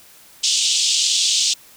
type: band-pass noise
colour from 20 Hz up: pink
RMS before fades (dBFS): -18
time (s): 0.43-1.54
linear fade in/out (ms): 10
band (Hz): 3000 to 7900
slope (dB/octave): 48
effects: white hiss -47 dBFS RMS until 1.76 s